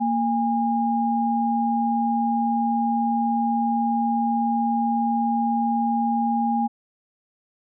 sine tone pair together, 231.9 / 815.5 Hz, A#3 / G#5, -9 / -32 cents, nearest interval octave + minor seventh, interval 2177 cents, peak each -22 dBFS, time 0-6.68 s, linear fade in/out 20 ms, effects none

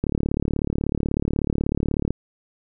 click train, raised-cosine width 3 ms, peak -9 dBFS, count 76, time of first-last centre 0.04-2.106 s, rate 36.3 Hz, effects none

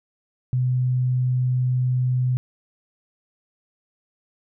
sine tone, 126.5 Hz, B2, 42 cents sharp, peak -18 dBFS, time 0.53-2.37 s, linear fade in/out 0 ms, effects none

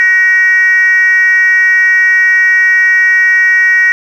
sine tone with frequency modulation, 1892 Hz, A#6, 25 cents sharp, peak -4 dBFS, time 0-3.92 s, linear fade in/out 0 ms, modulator 402 Hz, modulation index 0.48, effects tanh soft clip ceiling 0 dBFS + 7-bit

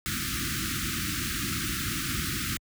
pink band-stop noise, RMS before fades -30 dBFS, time 0.06-2.57 s, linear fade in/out 0 ms, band 350 to 1200 Hz, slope 96 dB/octave, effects high-pass 60 Hz 12 dB/octave

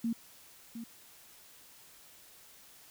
sine tone with echo, 230.5 Hz, A#3, 19 cents flat, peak -29 dBFS, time 0.04-0.13 s, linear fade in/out 5 ms, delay 710 ms, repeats 1, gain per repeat -10 dB, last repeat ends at 0.84 s, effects white hiss -57 dBFS RMS until 2.9 s

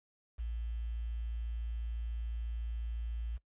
sine tone with quantisation, 57 Hz, A#1, 38 cents flat, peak -35 dBFS, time 0.38-3.38 s, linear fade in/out 20 ms, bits 10, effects noise-tail reverb RT60 0.1 s tail -18 dB re dry + resampled to 8000 Hz

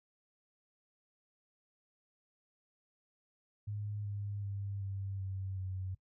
sine tone with pitch steps, 103.83 / 101.75 / 99.72 / 97.72 / 95.76 / 93.85 Hz, G#2 / G#2 / G2 / G2 / G2 / F#2, 0 / -35 / +30 / -5 / -40 / +25 cents, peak -37 dBFS, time 3.67-5.95 s, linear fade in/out 10 ms, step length 380 ms, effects noise-tail reverb RT60 0.1 s tail -18 dB re dry

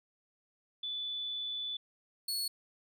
sine / sawtooth tone pair in turn, 3479 / 4383 Hz, A7 / C#8, -20 / -20 cents, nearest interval major third, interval 400 cents, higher second, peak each -35 / -30 dBFS, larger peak second, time 0.83-1.77 / 2.28-2.48 s, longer first, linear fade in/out 5 ms, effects none

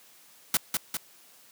white noise with echo, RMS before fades -23 dBFS, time 0.54-0.57 s, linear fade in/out 2 ms, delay 200 ms, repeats 2, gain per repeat -4 dB, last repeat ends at 0.97 s, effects white hiss -56 dBFS RMS until 1.51 s + high-pass 150 Hz 12 dB/octave

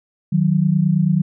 sine tone pair together, 155.56 / 184.82 Hz, D#3 / F#3, 0 / -2 cents, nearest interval minor third, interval 298 cents, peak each -16 dBFS, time 0.32-1.22 s, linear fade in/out 10 ms, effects none

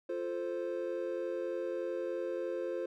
triangle chord, F major, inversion none, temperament equal, 349.2 / 440 / 523.3 Hz, F4 / A4 / C5, 0 / 0 / 0 cents, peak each -36 / -39 / -35 dBFS, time 0.09-2.86 s, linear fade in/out 5 ms, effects none

